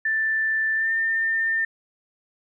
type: tone with pitch glide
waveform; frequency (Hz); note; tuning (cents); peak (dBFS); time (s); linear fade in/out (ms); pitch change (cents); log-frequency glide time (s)
sine; 1768 to 1804.1; A6 to A6; +8 to +43; -20; 0.05-1.65; 5; +35; 0.75-0.91
effects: none